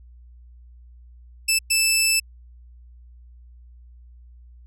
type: tone bursts at uneven times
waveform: 15% pulse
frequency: 2637 Hz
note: E7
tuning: in tune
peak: -10 dBFS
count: 2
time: 1.48-1.59 / 1.7-2.2 s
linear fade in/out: 10 ms
effects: added 60 Hz sine -44 dBFS peak until 4.66 s